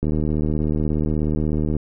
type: click train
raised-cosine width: 3 ms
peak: -10 dBFS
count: 134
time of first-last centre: 0.03-1.766 s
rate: 76.6 Hz
effects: none